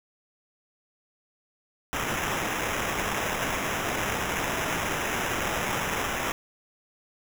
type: noise with sample-and-hold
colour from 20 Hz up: violet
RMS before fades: -29 dBFS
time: 1.93-6.32 s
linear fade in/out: 0 ms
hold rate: 4410 Hz
effects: none